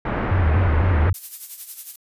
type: low-pass noise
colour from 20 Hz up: pink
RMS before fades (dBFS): -24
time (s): 0.05-1.1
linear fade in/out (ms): 5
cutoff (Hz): 2000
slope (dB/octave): 24
type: tone with vibrato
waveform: sine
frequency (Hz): 84.4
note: E2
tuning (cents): +41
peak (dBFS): -15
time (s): 0.31-1.13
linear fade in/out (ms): 5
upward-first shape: square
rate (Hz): 4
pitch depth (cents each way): 150
type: noise with tremolo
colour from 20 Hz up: violet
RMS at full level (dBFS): -30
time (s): 1.14-1.96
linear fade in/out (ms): 5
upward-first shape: sine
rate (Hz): 11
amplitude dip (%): 65
effects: resampled to 32000 Hz